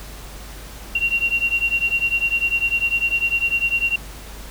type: beating tone pair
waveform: sine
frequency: 2750 / 2760 Hz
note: F7 / F7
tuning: -27 / -21 cents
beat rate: 10 Hz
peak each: -20 / -21 dBFS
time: 0.95-3.96 s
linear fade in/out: 5 ms
effects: added 50 Hz sine -36 dBFS peak until 4.5 s + pink hiss -39 dBFS RMS until 4.5 s